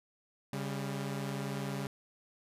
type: tone pair together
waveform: sawtooth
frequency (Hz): 138.59 / 199.02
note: C#3 / G3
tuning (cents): 0 / +26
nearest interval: tritone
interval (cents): 626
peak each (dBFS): -33 / -35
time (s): 0.53-1.87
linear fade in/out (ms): 2
effects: resampled to 32000 Hz